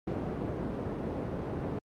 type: low-pass noise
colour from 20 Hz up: white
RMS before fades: -34 dBFS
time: 0.07-1.79 s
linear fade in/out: 5 ms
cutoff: 400 Hz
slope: 12 dB/octave
effects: high-pass 60 Hz 12 dB/octave + Opus 48 kbps